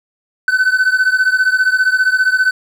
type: beating tone pair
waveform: triangle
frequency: 1509 / 1524 Hz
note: F#6 / G6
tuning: +34 / -49 cents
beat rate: 15 Hz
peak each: -11 / -13 dBFS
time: 0.48-2.51 s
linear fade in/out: 2 ms
effects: none